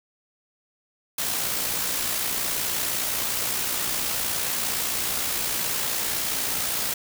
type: noise with amplitude modulation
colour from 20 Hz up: white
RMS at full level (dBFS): -25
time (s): 1.18-6.94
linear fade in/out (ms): 5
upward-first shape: sine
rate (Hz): 59.4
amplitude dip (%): 35
effects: none